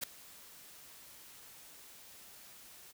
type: noise with ADSR envelope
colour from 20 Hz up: white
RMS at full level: -34 dBFS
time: 0.01-2.93 s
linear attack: 26 ms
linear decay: 3 ms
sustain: -21 dB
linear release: 27 ms
effects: none